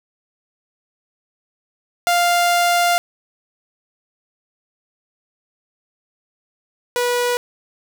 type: tone pair in turn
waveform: sawtooth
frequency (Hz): 698.5 / 487.6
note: F5 / B4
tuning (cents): 0 / -22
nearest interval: tritone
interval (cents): 622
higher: first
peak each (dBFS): -10 / -13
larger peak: first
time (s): 2.07-2.98 / 6.96-7.37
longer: first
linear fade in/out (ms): 0
effects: none